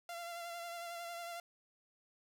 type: tone with vibrato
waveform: sawtooth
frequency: 686 Hz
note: F5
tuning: 31 cents flat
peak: -39 dBFS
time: 0.09-1.4 s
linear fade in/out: 2 ms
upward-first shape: sine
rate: 11 Hz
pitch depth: 26 cents each way
effects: none